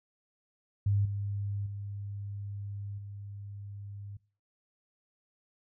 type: tone with level steps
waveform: sine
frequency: 100.9 Hz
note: G#2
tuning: 49 cents flat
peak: -24 / -31 / -36 / -40 dBFS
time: 0.86-4.17 s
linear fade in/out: 5 ms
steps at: 1.05 / 1.66 / 2.98 s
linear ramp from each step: 5 ms
effects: noise-tail reverb RT60 0.4 s tail -23 dB re dry